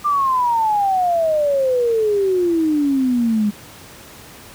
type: exponential sweep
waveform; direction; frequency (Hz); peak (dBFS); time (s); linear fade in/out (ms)
sine; down; 1200 to 203.8; -14; 0.04-3.51; 20
effects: pink hiss -40 dBFS RMS until 4.54 s + high-pass 60 Hz 12 dB/octave